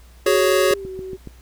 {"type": "chord", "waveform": "square", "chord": "F# suspended second", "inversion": "none", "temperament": "equal with one note detuned", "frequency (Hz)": [372.8, 415.3, 554.4], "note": ["F#4", "G#4", "C#5"], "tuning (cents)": [13, 0, 0], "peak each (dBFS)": -19, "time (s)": [0.26, 0.74], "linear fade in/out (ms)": 5}
{"type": "tone with pitch glide", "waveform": "sine", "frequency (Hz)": [415.3, 376.5], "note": ["G#4", "F#4"], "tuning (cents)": [0, 30], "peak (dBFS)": -29, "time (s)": [0.36, 1.17], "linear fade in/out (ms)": 20, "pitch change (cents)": -170, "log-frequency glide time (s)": [0.67, 0.89]}
{"type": "click train", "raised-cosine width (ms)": 3, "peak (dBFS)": -21, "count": 5, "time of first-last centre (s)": [0.71, 1.273], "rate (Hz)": 7.1}
{"effects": ["added 60 Hz sine -44 dBFS peak until 1.41 s", "pink hiss -53 dBFS RMS until 1.41 s"]}